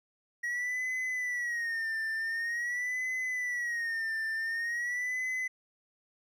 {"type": "tone with vibrato", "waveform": "triangle", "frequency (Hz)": 1901, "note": "A#6", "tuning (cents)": 33, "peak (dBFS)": -29, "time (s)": [0.43, 5.48], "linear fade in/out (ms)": 10, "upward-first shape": "sine", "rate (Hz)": 0.46, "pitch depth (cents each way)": 110, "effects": []}